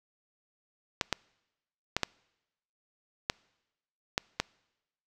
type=clicks; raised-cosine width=0.2 ms; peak=-9 dBFS; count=7; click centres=1.012 / 1.127 / 1.966 / 2.033 / 3.299 / 4.179 / 4.4 s; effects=noise-tail reverb RT60 1.0 s tail -26 dB re dry